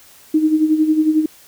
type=tone with tremolo; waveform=sine; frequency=311.1 Hz; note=D#4; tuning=in tune; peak=-9 dBFS; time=0.34-1.26 s; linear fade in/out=5 ms; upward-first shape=sine; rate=11 Hz; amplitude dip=65%; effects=white hiss -46 dBFS RMS until 1.47 s